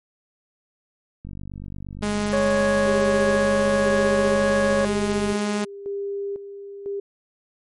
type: click train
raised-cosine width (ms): 5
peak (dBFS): -24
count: 199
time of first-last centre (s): 1.25-5.324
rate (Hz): 48.6
type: tone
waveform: sawtooth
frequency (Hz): 207.7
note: G#3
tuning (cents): 0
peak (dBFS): -18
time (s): 2.02-5.65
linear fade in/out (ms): 10
type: harmonic tone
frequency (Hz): 554.4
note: C#5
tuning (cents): 0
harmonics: 1 / 2 / 3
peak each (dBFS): -19 / -30 / -28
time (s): 2.33-4.85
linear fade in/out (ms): 2
type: tone with tremolo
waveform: sine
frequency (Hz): 400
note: G4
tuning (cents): +35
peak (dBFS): -25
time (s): 2.86-7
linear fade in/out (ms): 5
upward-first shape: square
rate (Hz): 1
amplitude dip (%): 65
effects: MP3 48 kbps